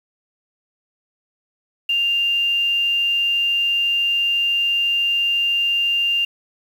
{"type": "tone with quantisation", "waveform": "sine", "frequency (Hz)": 2794, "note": "F7", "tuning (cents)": 0, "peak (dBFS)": -16, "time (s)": [1.89, 6.25], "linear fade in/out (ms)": 5, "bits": 7, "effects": []}